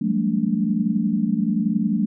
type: tone cluster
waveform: sine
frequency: 173.2 / 192 / 203.4 / 224.5 / 288.3 Hz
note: F3 / G3 / G#3 / A3 / D4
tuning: -14 / -36 / -36 / +35 / -32 cents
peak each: -27 / -27 / -23 / -22 / -28 dBFS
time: 0.01-2.06 s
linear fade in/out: 10 ms
effects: none